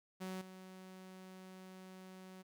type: tone with level steps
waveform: sawtooth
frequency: 186.9 Hz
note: F#3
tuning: 18 cents sharp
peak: -38 / -48 dBFS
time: 0.2-2.43 s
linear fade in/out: 20 ms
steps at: 0.41 s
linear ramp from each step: 5 ms
effects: none